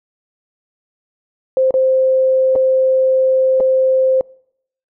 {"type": "tone with dropouts", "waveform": "sine", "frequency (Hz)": 523, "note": "C5", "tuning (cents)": -1, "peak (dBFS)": -10, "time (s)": [1.57, 4.21], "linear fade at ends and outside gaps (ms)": 1, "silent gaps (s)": [[1.708, 1.74], [2.554, 2.559], [3.602, 3.606]], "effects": ["noise-tail reverb RT60 0.7 s tail -26 dB re dry"]}